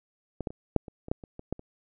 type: clicks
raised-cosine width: 2 ms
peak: -19 / -17 / -28 / -8 / -28 / -27 / -13 / -30 / -27 / -16 / -30 dBFS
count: 11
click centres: 0.407 / 0.472 / 0.505 / 0.763 / 0.882 / 1.084 / 1.115 / 1.238 / 1.394 / 1.526 / 1.594 s
effects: none